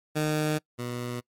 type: tone pair in turn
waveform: 15% pulse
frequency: 153.1 / 121.75 Hz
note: D#3 / B2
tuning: -28 / -24 cents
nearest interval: major third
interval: 396 cents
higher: first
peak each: -18 / -25 dBFS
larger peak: first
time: 0.15-0.59 / 0.78-1.21 s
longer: first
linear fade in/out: 20 ms
effects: noise-tail reverb RT60 0.1 s tail -24 dB re dry + MP3 64 kbps